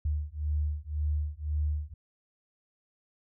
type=beating tone pair; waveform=sine; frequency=74.2 / 76.1 Hz; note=D2 / D#2; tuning=+18 / -38 cents; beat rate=1.9 Hz; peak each=-31 dBFS; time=0.05-1.94 s; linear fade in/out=5 ms; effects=none